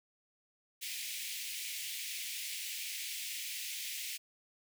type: high-pass noise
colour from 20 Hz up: pink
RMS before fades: -41 dBFS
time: 0.81-4.18 s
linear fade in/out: 20 ms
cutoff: 2100 Hz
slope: 48 dB/octave
effects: none